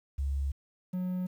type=tone pair in turn; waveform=sine / triangle; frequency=69.3 / 182.36 Hz; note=C#2 / F#3; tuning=0 / -25 cents; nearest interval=octave + perfect fourth; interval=1675 cents; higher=second; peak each=-28 dBFS; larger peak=neither; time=0.18-0.52 / 0.93-1.27 s; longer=neither; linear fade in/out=10 ms; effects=10-bit